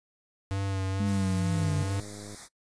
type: tone with vibrato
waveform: square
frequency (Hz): 96.8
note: G2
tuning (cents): -21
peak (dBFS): -29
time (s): 0.51-2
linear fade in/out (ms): 0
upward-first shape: sine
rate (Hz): 2.2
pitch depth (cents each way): 27
type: linear sweep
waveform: sine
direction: down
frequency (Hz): 209.8 to 143.9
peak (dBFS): -27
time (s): 1-1.83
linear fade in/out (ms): 0
type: band-stop noise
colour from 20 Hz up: white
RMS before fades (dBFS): -44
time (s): 1.04-2.49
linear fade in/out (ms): 50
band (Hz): 2300 to 3500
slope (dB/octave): 96
type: click train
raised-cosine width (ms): 2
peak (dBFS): -32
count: 83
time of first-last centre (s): 1.55-2.346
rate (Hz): 103
effects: noise-tail reverb RT60 0.1 s tail -21 dB re dry + resampled to 22050 Hz